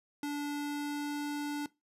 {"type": "tone with pitch glide", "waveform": "square", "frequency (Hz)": [290.3, 292], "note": ["D4", "D4"], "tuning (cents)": [-20, -10], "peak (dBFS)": -34, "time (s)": [0.23, 1.66], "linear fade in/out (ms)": 2, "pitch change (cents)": 10, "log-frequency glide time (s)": [0.43, 1.24], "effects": ["noise-tail reverb RT60 0.2 s tail -19 dB re dry", "resampled to 32000 Hz"]}